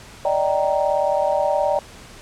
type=chord; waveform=sine; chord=Eb major seventh; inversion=third; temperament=just; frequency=583.4 / 622.3 / 777.8 / 933.4 Hz; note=D5 / Eb5 / G5 / Bb5; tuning=-12 / 0 / -14 / +2 cents; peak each=-20 / -23 / -23 / -25 dBFS; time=0.25-1.79 s; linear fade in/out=2 ms; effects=pink hiss -42 dBFS RMS until 2.21 s + low-pass 9000 Hz 12 dB/octave